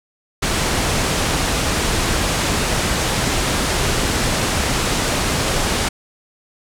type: low-pass noise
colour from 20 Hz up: pink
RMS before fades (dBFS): -19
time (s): 0.42-5.89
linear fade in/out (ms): 10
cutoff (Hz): 10000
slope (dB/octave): 24
effects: none